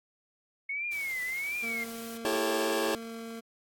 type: tone with vibrato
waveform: sine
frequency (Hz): 2187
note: C#7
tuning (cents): -24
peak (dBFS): -31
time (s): 0.69-1.84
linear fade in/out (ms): 5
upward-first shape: triangle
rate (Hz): 1.4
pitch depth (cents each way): 180
type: noise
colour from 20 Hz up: white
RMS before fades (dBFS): -46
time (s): 0.91-2.18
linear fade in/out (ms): 10
type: tone with pitch glide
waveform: 25% pulse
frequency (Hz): 229.6 to 228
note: A#3 to A#3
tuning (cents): -26 to -38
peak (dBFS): -35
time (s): 1.62-3.41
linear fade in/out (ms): 20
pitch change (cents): -12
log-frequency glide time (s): 2.35-3.13
type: chord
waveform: sawtooth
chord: A dominant seventh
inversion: second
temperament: just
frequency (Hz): 330 / 396 / 440 / 550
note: E4 / G4 / A4 / C#5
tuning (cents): +2 / +18 / 0 / -14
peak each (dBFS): -29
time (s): 2.25-2.95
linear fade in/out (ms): 0
effects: AAC 64 kbps